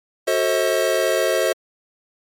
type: chord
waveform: square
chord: F# diminished seventh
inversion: none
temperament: just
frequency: 370 / 444 / 532.8 / 639.4 Hz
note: F#4 / A4 / C5 / Eb5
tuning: 0 / +16 / +31 / +47 cents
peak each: -25 / -25 / -22 / -22 dBFS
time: 0.27-1.53 s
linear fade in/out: 10 ms
effects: MP3 64 kbps